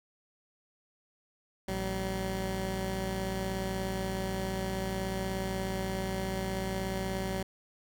15% pulse tone pair together, 56.67 / 190.6 Hz, A#1 / G3, -48 / -48 cents, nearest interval octave + major sixth, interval 2100 cents, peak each -30 / -27 dBFS, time 1.68-7.43 s, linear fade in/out 5 ms, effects none

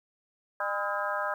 harmonic tone with a mistuned harmonic, 202 Hz, G#3, 48 cents flat, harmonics 3 / 4 / 5 / 6 / 7 / 8, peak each -34 / -37 / -35 / -34 / -39 / -35 dBFS, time 0.6-1.34 s, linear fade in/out 2 ms, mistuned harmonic 6, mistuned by +82 cents, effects 10-bit

